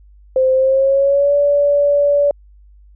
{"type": "tone with pitch glide", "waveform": "sine", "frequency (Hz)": [521, 574.8], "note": ["C5", "D5"], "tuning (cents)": [-7, -37], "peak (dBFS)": -10, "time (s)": [0.36, 2.31], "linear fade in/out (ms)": 2, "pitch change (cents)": 170, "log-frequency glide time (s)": [0.53, 1.35], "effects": ["added 50 Hz sine -42 dBFS peak until 2.95 s"]}